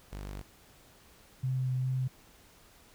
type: tone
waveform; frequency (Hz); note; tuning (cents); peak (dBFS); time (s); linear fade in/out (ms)
sawtooth; 49.51; G1; +18; -35; 0.12-0.42; 10
type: tone with vibrato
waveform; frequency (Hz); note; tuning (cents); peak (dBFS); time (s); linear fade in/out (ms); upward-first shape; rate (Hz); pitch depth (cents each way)
sine; 129.1; C3; -23; -28; 1.43-2.08; 10; sine; 2.5; 13
effects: pink hiss -59 dBFS RMS until 2.94 s